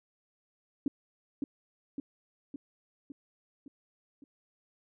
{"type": "tone with echo", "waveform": "sine", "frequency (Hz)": 280, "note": "C#4", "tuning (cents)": 18, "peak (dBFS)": -25, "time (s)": [0.86, 0.88], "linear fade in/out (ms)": 2, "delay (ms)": 560, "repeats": 6, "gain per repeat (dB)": -4, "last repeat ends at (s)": 4.24, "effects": []}